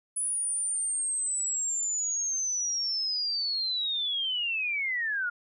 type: linear sweep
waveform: sine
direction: down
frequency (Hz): 9950 to 1396.9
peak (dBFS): -27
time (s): 0.16-5.3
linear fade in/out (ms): 10
effects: none